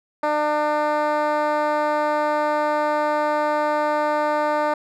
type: tone with band-pass filter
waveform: 10% pulse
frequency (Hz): 300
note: D4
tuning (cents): +37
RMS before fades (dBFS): -21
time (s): 0.23-4.74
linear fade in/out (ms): 5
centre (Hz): 730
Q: 1.4
effects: none